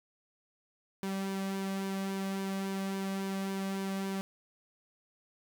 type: tone with flanger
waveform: sawtooth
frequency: 193.9 Hz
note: G3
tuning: 19 cents flat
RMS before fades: -35 dBFS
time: 1.03-4.21 s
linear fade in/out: 0 ms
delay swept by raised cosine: 1.5 to 2.26 ms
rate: 3.6 Hz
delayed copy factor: -0.5
effects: none